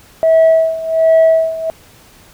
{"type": "tone with tremolo", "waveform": "sine", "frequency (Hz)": 648, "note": "E5", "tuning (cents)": -30, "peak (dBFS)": -3, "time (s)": [0.23, 1.7], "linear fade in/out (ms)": 0, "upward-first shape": "sine", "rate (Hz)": 1.3, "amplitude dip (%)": 85, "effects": ["tanh soft clip ceiling -4 dBFS", "pink hiss -44 dBFS RMS until 2.33 s"]}